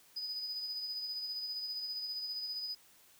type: tone with tremolo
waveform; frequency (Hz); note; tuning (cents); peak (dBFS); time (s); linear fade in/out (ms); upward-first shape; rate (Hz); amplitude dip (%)
sine; 4978; D#8; 0; -33; 0.16-2.75; 10; sine; 15; 50
effects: tanh soft clip ceiling -35 dBFS + white hiss -63 dBFS RMS until 3.19 s